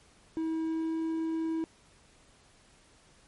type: tone with pitch glide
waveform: triangle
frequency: 321.9 to 323.8 Hz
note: E4 to E4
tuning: -41 to -31 cents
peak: -27 dBFS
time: 0.37-1.64 s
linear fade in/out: 0 ms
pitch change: +10 cents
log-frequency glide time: 0.61-0.98 s
effects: pink hiss -61 dBFS RMS until 3.27 s + MP3 48 kbps